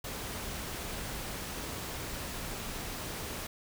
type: noise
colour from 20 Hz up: pink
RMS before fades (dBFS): -39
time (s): 0.04-3.47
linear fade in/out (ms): 5
effects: none